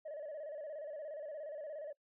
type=tone with vibrato; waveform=sine; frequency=600 Hz; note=D5; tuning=37 cents sharp; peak=-40 dBFS; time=0.05-1.93 s; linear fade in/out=10 ms; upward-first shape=square; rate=17 Hz; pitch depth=79 cents each way; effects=noise-tail reverb RT60 0.1 s tail -23 dB re dry + tanh soft clip ceiling -40 dBFS